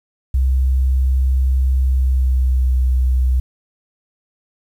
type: tone with pitch glide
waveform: sine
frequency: 65.2 to 63.56 Hz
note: C2 to C2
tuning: -5 to -50 cents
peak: -12 dBFS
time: 0.34-3.4 s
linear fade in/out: 5 ms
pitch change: -45 cents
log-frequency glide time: 1.81-2.76 s
effects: 8-bit